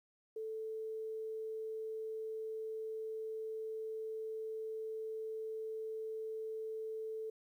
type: tone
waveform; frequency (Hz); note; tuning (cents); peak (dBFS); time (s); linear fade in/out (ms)
sine; 440; A4; 0; -39; 0.36-7.3; 5
effects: 12-bit